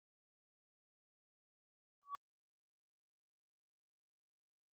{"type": "tone with exponential growth", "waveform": "sine", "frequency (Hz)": 1135, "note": "C#6", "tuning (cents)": 41, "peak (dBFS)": -35, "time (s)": [2.03, 2.15], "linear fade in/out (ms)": 0, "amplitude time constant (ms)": 25, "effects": ["tanh soft clip ceiling -33 dBFS", "Opus 32 kbps"]}